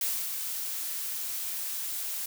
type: noise with ADSR envelope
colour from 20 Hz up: blue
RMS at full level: -29 dBFS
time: 0.01-2.26 s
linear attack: 3 ms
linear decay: 260 ms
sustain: -5 dB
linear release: 4 ms
effects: none